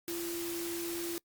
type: tone in noise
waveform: sine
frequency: 341.1 Hz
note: F4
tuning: 41 cents flat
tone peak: -36 dBFS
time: 0.08-1.18 s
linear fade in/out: 0 ms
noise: white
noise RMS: -41 dBFS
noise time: 0.08-1.18 s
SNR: +2 dB
effects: noise-tail reverb RT60 0.1 s tail -25 dB re dry + Opus 48 kbps